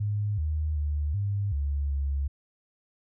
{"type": "tone with pitch steps", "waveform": "sine", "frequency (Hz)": [103.8, 77, 74, 100.7, 71, 69.6], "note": ["G#2", "D#2", "D2", "G2", "C#2", "C#2"], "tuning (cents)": [0, -17, 14, 47, 42, 8], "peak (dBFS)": -25, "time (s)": [0, 2.28], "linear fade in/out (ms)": 10, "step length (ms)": 380, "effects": []}